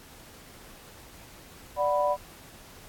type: chord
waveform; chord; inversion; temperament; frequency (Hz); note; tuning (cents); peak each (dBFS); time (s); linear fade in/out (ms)
sine; B minor; first; equal; 587.3 / 740 / 987.8; D5 / F#5 / B5; 0 / 0 / 0; -25 / -30 / -27; 1.76-2.17; 50
effects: pink hiss -50 dBFS RMS until 2.88 s + AAC 64 kbps